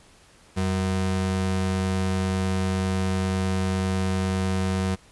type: ring-modulated tone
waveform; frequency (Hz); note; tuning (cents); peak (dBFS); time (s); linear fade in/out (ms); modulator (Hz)
square; 140; C#3; +18; -20; 0.56-4.96; 20; 51
effects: pink hiss -54 dBFS RMS until 5.11 s + resampled to 24000 Hz